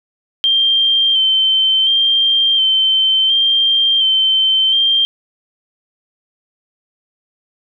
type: tone with vibrato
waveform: sine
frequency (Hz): 3136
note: G7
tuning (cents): 0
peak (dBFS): -10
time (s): 0.44-5.05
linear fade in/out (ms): 0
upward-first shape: square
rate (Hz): 0.7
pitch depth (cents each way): 23
effects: none